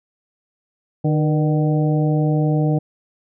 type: harmonic tone with a mistuned harmonic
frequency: 151.9 Hz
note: D#3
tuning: 41 cents flat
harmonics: 1 / 2 / 3 / 4 / 5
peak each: -16 / -22 / -26 / -28 / -30 dBFS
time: 1.04-2.79 s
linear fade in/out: 10 ms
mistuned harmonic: 3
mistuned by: +73 cents
effects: none